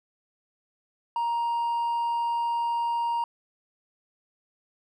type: tone with hard clipping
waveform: sine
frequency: 938 Hz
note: A#5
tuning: 11 cents sharp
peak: -25 dBFS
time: 1.16-3.24 s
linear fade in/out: 2 ms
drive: 2 dB
effects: none